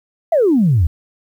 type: exponential sweep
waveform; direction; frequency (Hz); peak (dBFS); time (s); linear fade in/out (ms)
sine; down; 698.5 to 73.42; -9; 0.32-0.87; 5
effects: tanh soft clip ceiling -5 dBFS + 8-bit